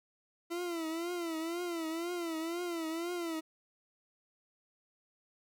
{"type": "tone with vibrato", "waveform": "40% pulse", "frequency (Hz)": 336.1, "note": "E4", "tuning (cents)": 34, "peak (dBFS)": -34, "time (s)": [0.5, 3.41], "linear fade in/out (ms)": 20, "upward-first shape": "triangle", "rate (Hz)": 2, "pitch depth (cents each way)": 110, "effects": []}